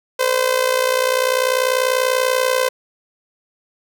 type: tone with amplitude modulation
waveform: sawtooth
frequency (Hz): 513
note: C5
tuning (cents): -34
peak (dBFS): -8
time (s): 0.19-2.69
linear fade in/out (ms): 10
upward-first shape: sine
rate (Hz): 60.3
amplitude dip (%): 75
effects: none